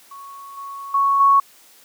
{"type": "tone with level steps", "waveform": "sine", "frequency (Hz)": 1108.7, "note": "C#6", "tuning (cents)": 0, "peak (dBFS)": [-35, -30, -14, -10], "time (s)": [0.11, 1.4], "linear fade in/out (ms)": 5, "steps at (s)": [0.57, 0.94, 1.2], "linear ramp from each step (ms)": 5, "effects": ["white hiss -50 dBFS RMS until 1.84 s", "high-pass 200 Hz 12 dB/octave"]}